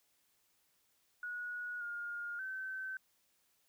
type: tone with pitch steps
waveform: sine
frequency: 1457 / 1419 / 1537 Hz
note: F#6 / F6 / G6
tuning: -27 / +27 / -35 cents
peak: -39 dBFS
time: 1.23-2.97 s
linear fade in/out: 2 ms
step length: 580 ms
effects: white hiss -75 dBFS RMS until 3.68 s